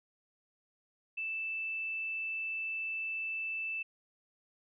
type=tone; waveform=sine; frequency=2643 Hz; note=E7; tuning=4 cents sharp; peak=-34 dBFS; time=1.17-3.83 s; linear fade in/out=10 ms; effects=none